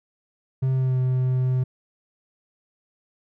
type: tone with pitch glide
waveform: triangle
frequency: 131.5 to 128.2 Hz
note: C3 to C3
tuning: +9 to -35 cents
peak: -17 dBFS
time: 0.62-1.64 s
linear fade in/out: 10 ms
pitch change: -44 cents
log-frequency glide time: 0.72-0.99 s
effects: none